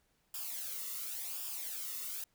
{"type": "noise with flanger", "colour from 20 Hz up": "blue", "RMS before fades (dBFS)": -41, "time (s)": [0.34, 2.24], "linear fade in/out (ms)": 2, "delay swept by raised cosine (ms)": [0.48, 1.27], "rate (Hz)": 0.92, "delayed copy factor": -0.65, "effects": ["pink hiss -75 dBFS RMS until 2.34 s"]}